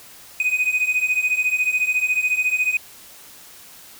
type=beating tone pair; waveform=triangle; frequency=2489 / 2503 Hz; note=D#7 / D#7; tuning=0 / +10 cents; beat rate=14 Hz; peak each=-21 / -18 dBFS; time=0.4-2.77 s; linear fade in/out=2 ms; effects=white hiss -44 dBFS RMS until 3.99 s